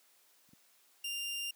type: clicks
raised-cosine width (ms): 5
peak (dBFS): -46 / -36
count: 2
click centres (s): 0.49 / 0.534
type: tone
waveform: sawtooth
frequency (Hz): 2794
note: F7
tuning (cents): 0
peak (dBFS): -33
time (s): 1.04-1.51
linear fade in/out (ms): 5
effects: white hiss -67 dBFS RMS until 1.55 s + high-pass 300 Hz 12 dB/octave